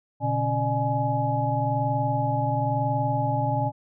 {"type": "tone cluster", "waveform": "sine", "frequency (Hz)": [121.3, 142.3, 275.6, 599, 841], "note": ["B2", "C#3", "C#4", "D5", "G#5"], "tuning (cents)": [-31, 46, -10, 34, 22], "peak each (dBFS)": [-26, -31, -32, -30, -26], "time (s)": [0.2, 3.72], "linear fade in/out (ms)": 50, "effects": []}